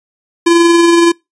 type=tone with amplitude modulation; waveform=square; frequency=339.6 Hz; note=F4; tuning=48 cents flat; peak=-5 dBFS; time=0.46-1.12 s; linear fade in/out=10 ms; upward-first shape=sine; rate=21.4 Hz; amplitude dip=30%; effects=noise-tail reverb RT60 0.2 s tail -25 dB re dry + resampled to 22050 Hz